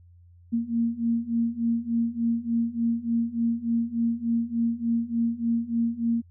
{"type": "beating tone pair", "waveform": "sine", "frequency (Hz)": [230.1, 233.5], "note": ["A#3", "A#3"], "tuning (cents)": [-22, 3], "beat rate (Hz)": 3.4, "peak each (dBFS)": [-27, -25], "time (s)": [0.52, 6.22], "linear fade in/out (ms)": 20, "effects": ["added 87 Hz sine -50 dBFS peak until 6.3 s"]}